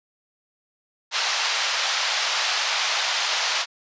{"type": "band-pass noise", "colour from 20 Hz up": "white", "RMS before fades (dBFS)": -24, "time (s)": [1.11, 3.66], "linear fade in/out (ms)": 50, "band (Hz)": [670, 5400], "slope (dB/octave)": 24, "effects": ["resampled to 16000 Hz"]}